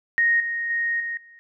sine tone with level steps, 1864.7 Hz, A#6, in tune, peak -16 / -24 / -21 / -26 / -46 dBFS, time 0.18-1.39 s, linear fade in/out 0 ms, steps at 0.4 / 0.7 / 1 / 1.17 s, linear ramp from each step 2 ms, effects none

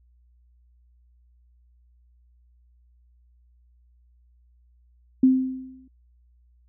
sine tone with exponential decay, 260 Hz, C4, 11 cents flat, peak -11 dBFS, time 5.23-5.88 s, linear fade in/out 5 ms, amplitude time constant 140 ms, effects added 60 Hz sine -56 dBFS peak until 6.68 s

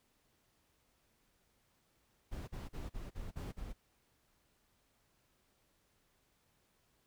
brown noise bursts, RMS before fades -43 dBFS, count 7, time 2.31-3.734 s, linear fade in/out 20 ms, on 170 ms, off 39 ms, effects pink hiss -75 dBFS RMS until 7.06 s

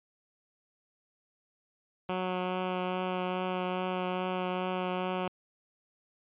10% pulse tone with vibrato, 183.3 Hz, F#3, 16 cents flat, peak -22 dBFS, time 2.09-5.28 s, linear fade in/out 2 ms, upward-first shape triangle, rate 2.4 Hz, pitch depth 13 cents each way, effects resampled to 8000 Hz

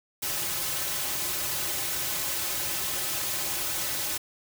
white noise with comb filter, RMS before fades -30 dBFS, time 0.22-4.18 s, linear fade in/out 10 ms, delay 4.3 ms, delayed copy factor -0.85, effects none

